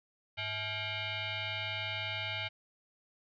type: tone with frequency modulation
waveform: sine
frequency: 102.8 Hz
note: G#2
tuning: 17 cents flat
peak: -34 dBFS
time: 0.37-2.49 s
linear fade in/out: 20 ms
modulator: 751 Hz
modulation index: 4.5
effects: resampled to 11025 Hz + 11-bit